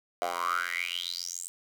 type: tone with high-pass filter sweep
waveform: 10% pulse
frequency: 87.31 Hz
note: F2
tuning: in tune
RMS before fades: -33 dBFS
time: 0.22-1.48 s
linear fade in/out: 0 ms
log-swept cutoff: 690 to 8500 Hz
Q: 8.9
effects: none